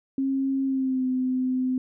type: tone with pitch glide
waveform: sine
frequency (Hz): 269.5 to 256.3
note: C#4 to C4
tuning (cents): -49 to -36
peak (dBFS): -22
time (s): 0.18-1.78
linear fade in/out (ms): 2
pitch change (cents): -87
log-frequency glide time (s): 0.64-1.06
effects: none

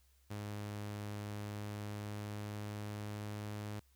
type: tone with pitch glide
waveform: sawtooth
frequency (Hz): 103.7 to 104.66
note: G#2 to G#2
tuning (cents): -2 to +14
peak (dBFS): -37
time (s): 0.3-3.8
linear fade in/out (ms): 10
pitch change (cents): +16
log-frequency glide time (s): 1.18-3.56
effects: added 66 Hz sine -67 dBFS peak until 3.95 s + white hiss -74 dBFS RMS until 3.95 s

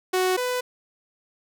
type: tone pair in turn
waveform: sawtooth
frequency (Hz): 370 / 498.6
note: F#4 / B4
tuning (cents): 0 / +16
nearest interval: perfect fourth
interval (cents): 516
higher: second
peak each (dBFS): -16 / -20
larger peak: first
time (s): 0.13-0.37 / 0.37-0.61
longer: neither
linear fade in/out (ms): 10
effects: none

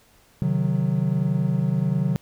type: tone cluster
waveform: triangle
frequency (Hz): 133.5 / 154.8 / 184.7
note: C3 / D#3 / F#3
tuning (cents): +35 / -9 / -3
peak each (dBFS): -22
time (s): 0.42-2.16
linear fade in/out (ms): 0
effects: pink hiss -57 dBFS RMS until 2.21 s

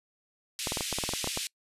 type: band-pass noise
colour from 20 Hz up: pink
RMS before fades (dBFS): -35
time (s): 0.59-1.47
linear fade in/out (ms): 0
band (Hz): 2500 to 11000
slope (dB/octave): 24
type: clicks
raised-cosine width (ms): 1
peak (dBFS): -18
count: 12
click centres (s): 0.672 / 0.721 / 0.772 / 0.808 / 0.927 / 0.986 / 1.038 / 1.091 / 1.136 / 1.243 / 1.274 / 1.374
effects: noise-tail reverb RT60 0.1 s tail -25 dB re dry + resampled to 32000 Hz

